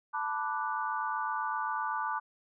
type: chord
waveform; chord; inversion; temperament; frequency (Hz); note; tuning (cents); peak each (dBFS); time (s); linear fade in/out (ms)
sine; B minor seventh; third; equal; 880 / 987.8 / 1174.7 / 1480; A5 / B5 / D6 / F#6; 0 / 0 / 0 / 0; -35 / -37 / -35 / -38; 0.13-2.2; 20
effects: none